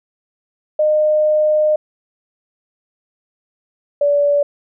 sine tone pair in turn, 611 / 576.7 Hz, D#5 / D5, -32 / -32 cents, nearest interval minor second, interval 100 cents, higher first, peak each -11 dBFS, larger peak neither, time 0.79-1.76 / 4.01-4.43 s, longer first, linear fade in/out 5 ms, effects none

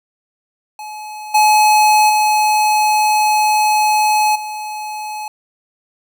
square tone with level steps, 851 Hz, G#5, 42 cents sharp, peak -28 / -9 / -12 / -24 dBFS, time 0.79-5.28 s, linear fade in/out 2 ms, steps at 1.34 / 2.09 / 4.35 s, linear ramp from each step 10 ms, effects none

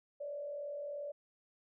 sine tone with frequency modulation, 579 Hz, D5, 25 cents flat, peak -39 dBFS, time 0.2-1.12 s, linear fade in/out 10 ms, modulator 42.9 Hz, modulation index 0.51, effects none

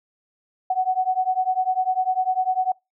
sine beating tone pair, 740 / 750 Hz, F#5 / F#5, 0 / +23 cents, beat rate 10 Hz, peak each -22 dBFS, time 0.7-2.72 s, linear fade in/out 5 ms, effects noise-tail reverb RT60 0.2 s tail -24 dB re dry

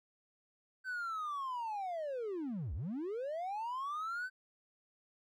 triangle linear two-way sweep, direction down then up, 1542 to 58 to 1542 Hz, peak -34 dBFS, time 0.84-4.3 s, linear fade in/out 50 ms, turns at 2.74 s, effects tanh soft clip ceiling -31 dBFS

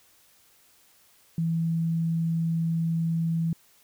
sine tone, 164.81 Hz, E3, in tune, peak -23 dBFS, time 1.38-3.53 s, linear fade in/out 2 ms, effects white hiss -60 dBFS RMS until 3.83 s

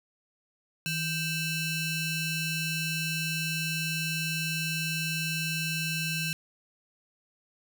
sawtooth ring-modulated tone, 1400 Hz, F6, 4 cents sharp, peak -22 dBFS, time 0.86-6.33 s, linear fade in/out 0 ms, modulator 1240 Hz, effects none

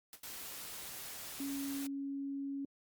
white noise with exponential decay, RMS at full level -46 dBFS, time 0.13-0.25 s, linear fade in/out 1 ms, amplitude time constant 24 ms
white noise, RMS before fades -46 dBFS, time 0.23-1.87 s, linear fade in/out 5 ms
sine tone, 277.2 Hz, C#4, in tune, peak -37 dBFS, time 1.4-2.65 s, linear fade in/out 2 ms
effects Opus 48 kbps

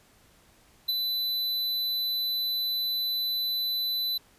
square tone with ADSR envelope, 4000 Hz, B7, 21 cents sharp, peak -23 dBFS, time 0.88-4.18 s, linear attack 12 ms, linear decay 24 ms, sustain -4 dB, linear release 8 ms, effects pink hiss -60 dBFS RMS until 4.38 s + resampled to 32000 Hz

